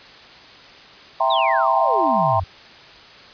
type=chord; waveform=sine; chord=C dominant seventh; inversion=first; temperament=equal; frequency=659.3 / 784 / 932.3 / 1046.5 Hz; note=E5 / G5 / Bb5 / C6; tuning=0 / 0 / 0 / 0 cents; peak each=-21 dBFS; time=1.2-2.4 s; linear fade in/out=5 ms
type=exponential sweep; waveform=sine; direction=down; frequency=3951 to 83 Hz; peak=-23 dBFS; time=1.3-2.44 s; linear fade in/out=5 ms
effects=white hiss -43 dBFS RMS until 3.33 s + resampled to 11025 Hz